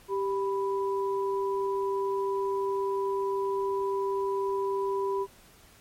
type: tone pair together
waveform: sine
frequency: 392 / 987.8 Hz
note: G4 / B5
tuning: 0 / 0 cents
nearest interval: octave + major third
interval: 1600 cents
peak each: -27 / -32 dBFS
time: 0.08-5.27 s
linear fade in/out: 50 ms
effects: pink hiss -56 dBFS RMS until 5.8 s + MP3 64 kbps